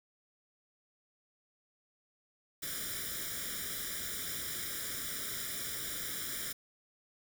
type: noise with comb filter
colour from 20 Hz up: white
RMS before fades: -39 dBFS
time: 2.62-6.53 s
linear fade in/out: 10 ms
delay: 0.56 ms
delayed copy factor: +1
effects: none